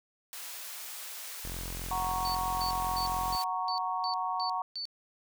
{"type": "high-pass noise", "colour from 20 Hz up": "white", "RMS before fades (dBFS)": -42, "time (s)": [0.33, 3.44], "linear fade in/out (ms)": 0, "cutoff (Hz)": 680, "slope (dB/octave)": 12}
{"type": "tone", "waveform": "sawtooth", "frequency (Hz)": 43.74, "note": "F1", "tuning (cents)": 3, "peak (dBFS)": -34, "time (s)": [1.44, 3.37], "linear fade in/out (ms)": 10}
{"type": "chord", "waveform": "sine", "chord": "F# major", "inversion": "none", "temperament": "equal", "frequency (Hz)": [740, 932.3, 1108.7], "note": ["F#5", "A#5", "C#6"], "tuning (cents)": [0, 0, 0], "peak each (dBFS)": -34, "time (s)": [1.91, 4.62], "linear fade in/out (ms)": 2}
{"type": "tone bursts", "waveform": "sine", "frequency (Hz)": 4508, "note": "C#8", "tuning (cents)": 28, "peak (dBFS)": -34, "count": 8, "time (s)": [2.25, 4.854], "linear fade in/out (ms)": 0, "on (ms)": 98, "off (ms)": 260}
{"effects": []}